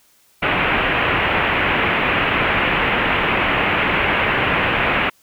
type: low-pass noise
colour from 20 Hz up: white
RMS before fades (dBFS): -18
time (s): 0.42-5.1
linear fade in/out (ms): 10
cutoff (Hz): 2800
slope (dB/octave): 48
effects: white hiss -56 dBFS RMS until 5.22 s